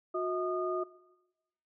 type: tone cluster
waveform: sine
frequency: 362.7 / 639 / 1225 Hz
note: F#4 / D#5 / D#6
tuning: -34 / +46 / -27 cents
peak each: -33 / -36 / -36 dBFS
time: 0.14-0.84 s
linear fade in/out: 10 ms
effects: noise-tail reverb RT60 1.0 s tail -19 dB re dry